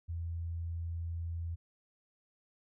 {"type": "tone", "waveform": "sine", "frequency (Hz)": 84, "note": "E2", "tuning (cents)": 33, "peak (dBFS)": -35, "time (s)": [0.08, 1.56], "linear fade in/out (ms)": 20, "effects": []}